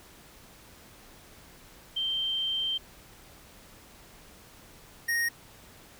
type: tone pair in turn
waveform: sine / square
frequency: 3136 / 1864.7 Hz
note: G7 / A#6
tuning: 0 / 0 cents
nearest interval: major sixth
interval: 900 cents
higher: first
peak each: -27 / -26 dBFS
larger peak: second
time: 1.96-2.78 / 5.08-5.29 s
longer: first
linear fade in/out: 10 ms
effects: pink hiss -53 dBFS RMS until 5.99 s